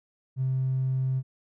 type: tone with tanh clipping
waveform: triangle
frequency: 131.1 Hz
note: C3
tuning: 4 cents sharp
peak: -23 dBFS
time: 0.36-1.23 s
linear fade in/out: 50 ms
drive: 1 dB
effects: none